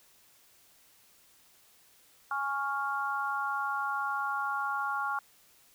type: chord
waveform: sine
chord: Db major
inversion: second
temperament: equal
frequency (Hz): 830.6 / 1108.7 / 1396.9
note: Ab5 / Db6 / F6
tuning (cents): 0 / 0 / 0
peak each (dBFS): -35 / -34 / -33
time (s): 2.31-5.19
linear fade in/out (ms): 2
effects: white hiss -62 dBFS RMS until 5.74 s